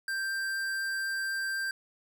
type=tone with tanh clipping; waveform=sine; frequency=1576 Hz; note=G6; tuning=9 cents sharp; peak=-32 dBFS; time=0.08-1.71 s; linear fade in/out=2 ms; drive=17 dB; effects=none

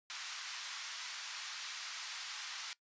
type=band-pass noise; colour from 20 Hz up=white; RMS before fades=-45 dBFS; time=0.1-2.73 s; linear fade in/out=0 ms; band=1000 to 6100 Hz; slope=24 dB/octave; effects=noise-tail reverb RT60 0.1 s tail -20 dB re dry + resampled to 16000 Hz

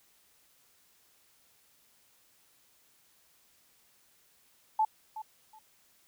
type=tone with echo; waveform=sine; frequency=870 Hz; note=A5; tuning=20 cents flat; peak=-23 dBFS; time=4.79-4.85 s; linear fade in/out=5 ms; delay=370 ms; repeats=2; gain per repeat=-14 dB; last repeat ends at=5.59 s; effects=white hiss -66 dBFS RMS until 6.07 s

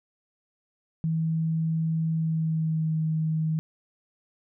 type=tone with pitch glide; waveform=sine; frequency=161.4 to 158.17 Hz; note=E3 to D#3; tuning=-36 to +29 cents; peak=-23 dBFS; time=1.04-3.59 s; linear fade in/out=0 ms; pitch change=-35 cents; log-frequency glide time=2.12-2.97 s; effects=none

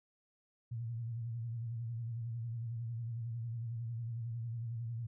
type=tone with vibrato; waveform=sine; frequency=116.1 Hz; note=A#2; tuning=7 cents flat; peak=-37 dBFS; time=0.71-5.07 s; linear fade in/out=10 ms; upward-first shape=sine; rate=11 Hz; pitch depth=66 cents each way; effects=none

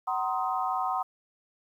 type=chord; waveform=sine; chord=C half-diminished seventh; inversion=second; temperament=just; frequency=753.5 / 941.9 / 1046.5 / 1255.8 Hz; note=Gb5 / Bb5 / C6 / Eb6; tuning=+31 / +18 / 0 / +16 cents; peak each=-30 / -34 / -32 / -33 dBFS; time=0.07-1.03 s; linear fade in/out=10 ms; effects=10-bit

